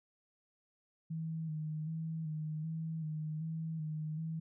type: tone with vibrato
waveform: sine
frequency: 157.9 Hz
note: D#3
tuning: 26 cents sharp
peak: -36 dBFS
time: 1.1-4.4 s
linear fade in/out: 10 ms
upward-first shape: square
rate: 1.3 Hz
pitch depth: 36 cents each way
effects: none